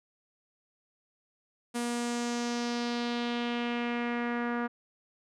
sawtooth tone with low-pass filter sweep, 238.9 Hz, A#3, 43 cents sharp, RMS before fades -32 dBFS, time 1.74-4.68 s, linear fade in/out 20 ms, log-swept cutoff 9700 to 1500 Hz, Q 2.2, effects none

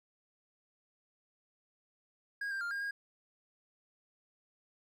triangle tone with pitch steps, 1636 / 1585 / 1400 / 1615 / 1630 Hz, G#6 / G6 / F6 / G#6 / G#6, -26 / +19 / +4 / -49 / -33 cents, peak -33 dBFS, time 2.41-2.91 s, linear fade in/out 5 ms, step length 100 ms, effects none

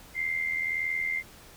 sine tone with amplitude modulation, 2093 Hz, C7, in tune, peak -24 dBFS, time 0.14-1.23 s, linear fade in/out 50 ms, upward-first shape sine, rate 81.5 Hz, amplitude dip 65%, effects pink hiss -51 dBFS RMS until 1.56 s

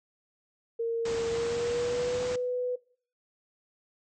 sine tone with pitch glide, 460.8 to 496.7 Hz, A#4 to B4, -20 to +10 cents, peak -27 dBFS, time 0.79-2.76 s, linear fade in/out 10 ms, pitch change +130 cents, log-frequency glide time 1.28-2.21 s
pink low-pass noise, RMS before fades -38 dBFS, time 1.05-2.36 s, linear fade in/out 5 ms, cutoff 8000 Hz, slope 96 dB/octave
effects noise-tail reverb RT60 0.5 s tail -22 dB re dry + high-pass 80 Hz 12 dB/octave

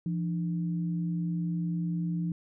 sine tone pair together, 170 / 300.7 Hz, F3 / D4, -46 / +41 cents, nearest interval minor seventh, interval 987 cents, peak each -28 / -39 dBFS, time 0.06-2.32 s, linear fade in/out 2 ms, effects none

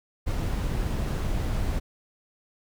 brown noise, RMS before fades -27 dBFS, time 0.26-1.8 s, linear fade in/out 20 ms, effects none

